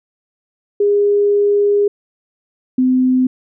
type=tone pair in turn; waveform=sine; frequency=408.4 / 255.9 Hz; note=G#4 / C4; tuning=-29 / -38 cents; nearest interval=minor sixth; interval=809 cents; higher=first; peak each=-10 / -10 dBFS; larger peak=neither; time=0.8-1.88 / 2.78-3.27 s; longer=first; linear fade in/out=5 ms; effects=none